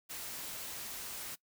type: noise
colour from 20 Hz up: white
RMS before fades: -43 dBFS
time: 0.09-1.36 s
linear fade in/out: 20 ms
effects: noise-tail reverb RT60 0.1 s tail -21 dB re dry